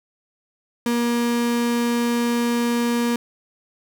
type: tone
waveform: 35% pulse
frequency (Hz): 237.4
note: A#3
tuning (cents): +32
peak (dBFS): -17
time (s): 0.86-3.16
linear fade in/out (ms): 2
effects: none